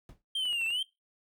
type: noise with exponential decay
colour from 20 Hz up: brown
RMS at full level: -44 dBFS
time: 0.09-0.22 s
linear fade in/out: 1 ms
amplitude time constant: 28 ms
type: exponential two-way sweep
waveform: triangle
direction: down then up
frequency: 3200 to 2637 to 3200 Hz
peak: -27 dBFS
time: 0.35-0.83 s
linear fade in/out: 5 ms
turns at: 0.66 s
type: clicks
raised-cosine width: 0.3 ms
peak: -34 dBFS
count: 5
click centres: 0.455 / 0.529 / 0.614 / 0.663 / 0.705 s
effects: noise-tail reverb RT60 0.2 s tail -20 dB re dry